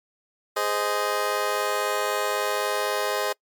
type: chord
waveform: 20% pulse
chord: Ab major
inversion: none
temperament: just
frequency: 415.3 / 519.1 / 623 Hz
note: Ab4 / C5 / Eb5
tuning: 0 / -14 / +2 cents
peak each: -23 dBFS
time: 0.56-3.33 s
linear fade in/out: 10 ms
effects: noise-tail reverb RT60 0.1 s tail -25 dB re dry + MP3 96 kbps

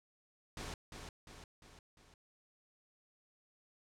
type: noise with echo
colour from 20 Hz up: pink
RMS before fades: -44 dBFS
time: 0.57-0.74 s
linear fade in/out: 2 ms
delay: 350 ms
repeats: 4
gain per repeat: -5 dB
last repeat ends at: 2.14 s
effects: low-pass 8000 Hz 12 dB/octave

